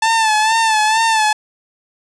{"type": "tone with vibrato", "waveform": "sawtooth", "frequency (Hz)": 880, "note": "A5", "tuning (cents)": 0, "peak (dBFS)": -8, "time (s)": [0.02, 1.33], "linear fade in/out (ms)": 5, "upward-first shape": "sine", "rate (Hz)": 2.2, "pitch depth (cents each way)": 56, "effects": ["resampled to 22050 Hz", "8-bit"]}